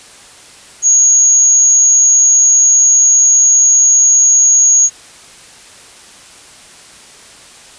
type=tone; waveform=sine; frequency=6645 Hz; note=G#8; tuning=in tune; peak=-5 dBFS; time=0.82-4.9 s; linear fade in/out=50 ms; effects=white hiss -38 dBFS RMS until 7.78 s + resampled to 22050 Hz